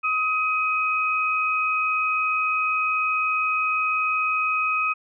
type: tone pair together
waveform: sine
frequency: 1263.7 / 2521 Hz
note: D#6 / D#7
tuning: +26 / +22 cents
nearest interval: octave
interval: 1196 cents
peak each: -23 dBFS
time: 0.03-4.94 s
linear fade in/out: 20 ms
effects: none